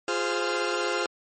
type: tone cluster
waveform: sawtooth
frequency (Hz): 351.2 / 414.6 / 519 / 1386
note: F4 / G#4 / C5 / F6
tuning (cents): +10 / -3 / -14 / -14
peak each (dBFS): -27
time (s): 0.08-1.06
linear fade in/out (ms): 2
effects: MP3 32 kbps